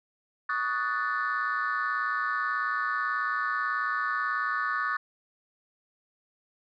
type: chord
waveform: sine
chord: D# half-diminished seventh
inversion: third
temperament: equal with one note detuned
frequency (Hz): 1126.2 / 1244.5 / 1480 / 1760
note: C#6 / D#6 / F#6 / A6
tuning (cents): +27 / 0 / 0 / 0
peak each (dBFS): -31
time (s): 0.49-4.97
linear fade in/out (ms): 5
effects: tanh soft clip ceiling -20 dBFS